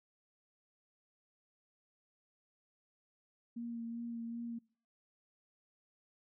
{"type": "tone with vibrato", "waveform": "sine", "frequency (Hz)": 233.1, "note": "A#3", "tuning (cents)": 0, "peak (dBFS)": -39, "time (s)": [3.56, 4.59], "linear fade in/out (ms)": 10, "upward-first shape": "sine", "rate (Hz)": 2.6, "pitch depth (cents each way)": 19, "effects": ["noise-tail reverb RT60 0.5 s tail -26 dB re dry"]}